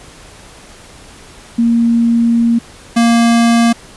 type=tone pair in turn; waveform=sine / square; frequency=233 / 233 Hz; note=A#3 / A#3; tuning=-1 / -1 cents; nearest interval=unison; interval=0 cents; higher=neither; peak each=-8 dBFS; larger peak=neither; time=1.58-2.59 / 2.96-3.73 s; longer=first; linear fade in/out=10 ms; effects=pink hiss -38 dBFS RMS until 3.96 s + resampled to 24000 Hz